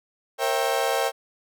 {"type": "chord", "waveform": "35% pulse", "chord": "A# diminished seventh", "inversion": "none", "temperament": "equal with one note detuned", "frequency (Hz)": [466.2, 542, 659.3, 784], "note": ["A#4", "C#5", "E5", "G5"], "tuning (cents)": [0, -39, 0, 0], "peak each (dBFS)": [-26, -25, -27, -25], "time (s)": [0.38, 1.12], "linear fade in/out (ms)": 50, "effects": []}